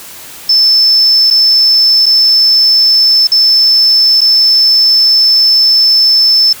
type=tone with dropouts; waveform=sine; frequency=5274 Hz; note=E8; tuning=in tune; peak=-4 dBFS; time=0.49-6.53 s; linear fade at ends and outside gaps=5 ms; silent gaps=1.303-1.308 / 2.059-2.063 / 3.272-3.317 / 4.208-4.214 s; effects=white hiss -30 dBFS RMS until 6.6 s

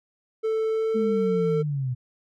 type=tone with pitch glide; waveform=triangle; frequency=441.5 to 448.2 Hz; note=A4 to A4; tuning=+6 to +32 cents; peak=-20 dBFS; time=0.43-1.63 s; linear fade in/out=20 ms; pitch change=+26 cents; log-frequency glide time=0.7-1.15 s
type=linear sweep; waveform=sine; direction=down; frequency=220.2 to 121.7 Hz; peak=-24 dBFS; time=0.94-1.95 s; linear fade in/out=20 ms
effects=none

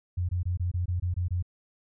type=tone bursts; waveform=sine; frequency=89 Hz; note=F2; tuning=33 cents sharp; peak=-25 dBFS; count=9; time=0.17-1.426 s; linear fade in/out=10 ms; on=120 ms; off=22 ms; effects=none

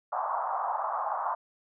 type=band-pass noise; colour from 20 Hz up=pink; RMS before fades=-31 dBFS; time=0.12-1.35 s; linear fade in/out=10 ms; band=700 to 1200 Hz; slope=48 dB/octave; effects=none

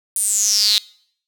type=tone with high-pass filter sweep; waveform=sawtooth; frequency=207.7 Hz; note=G#3; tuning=in tune; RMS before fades=-17 dBFS; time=0.16-0.78 s; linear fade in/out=0 ms; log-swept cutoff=9900 to 3800 Hz; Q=9.9; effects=noise-tail reverb RT60 0.6 s tail -22 dB re dry

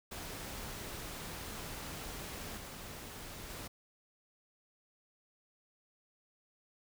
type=noise with level steps; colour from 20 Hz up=pink; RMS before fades=-44 / -47 / -45 dBFS; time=0.11-3.68 s; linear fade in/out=10 ms; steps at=2.57 / 3.49 s; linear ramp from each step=10 ms; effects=none

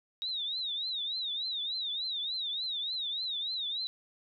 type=tone with vibrato; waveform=sine; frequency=3774 Hz; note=A#7; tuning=21 cents sharp; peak=-32 dBFS; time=0.22-3.87 s; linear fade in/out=0 ms; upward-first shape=triangle; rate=3.4 Hz; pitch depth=170 cents each way; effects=none

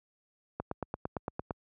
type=click train; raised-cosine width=1 ms; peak=-19 dBFS; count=9; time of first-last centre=0.6-1.508 s; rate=8.81 Hz; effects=high-pass 60 Hz 12 dB/octave

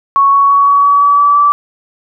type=tone with pitch steps; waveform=sine; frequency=1109 / 1116.1 / 1123.2 / 1130.3 / 1137.5 / 1144.8 / 1152.1 / 1159.4 Hz; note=C#6 / C#6 / C#6 / C#6 / C#6 / D6 / D6 / D6; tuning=0 / +11 / +22 / +33 / +44 / -45 / -34 / -23 cents; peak=-5 dBFS; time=0.16-1.52 s; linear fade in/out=0 ms; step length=170 ms; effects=none

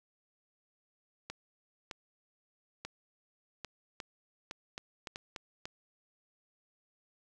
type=clicks; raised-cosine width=0.2 ms; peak=-23 dBFS; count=11; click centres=1.3 / 1.912 / 2.85 / 3.647 / 4.002 / 4.511 / 4.779 / 5.072 / 5.159 / 5.362 / 5.655 s; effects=none

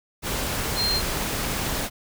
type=tone in noise; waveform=sine; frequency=4186 Hz; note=C8; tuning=in tune; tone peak=-22 dBFS; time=0.75-1.02 s; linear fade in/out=50 ms; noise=pink; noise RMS=-27 dBFS; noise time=0.22-1.9 s; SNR=+2 dB; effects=none

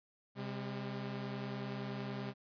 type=tone pair together; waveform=sawtooth; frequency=130.81 / 201.5 Hz; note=C3 / G3; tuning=0 / +48 cents; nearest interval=perfect fifth; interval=748 cents; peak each=-38 / -38 dBFS; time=0.35-2.34 s; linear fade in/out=50 ms; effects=resampled to 11025 Hz

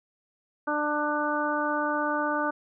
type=harmonic tone; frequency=297.3 Hz; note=D4; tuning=21 cents sharp; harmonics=1 / 2 / 3 / 4 / 5; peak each=-31 / -31 / -31 / -31 / -31 dBFS; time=0.67-2.51 s; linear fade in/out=10 ms; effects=none

